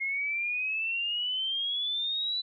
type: exponential sweep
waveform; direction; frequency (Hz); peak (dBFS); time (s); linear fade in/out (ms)
sine; up; 2140 to 4000; -28; 0-2.42; 20
effects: none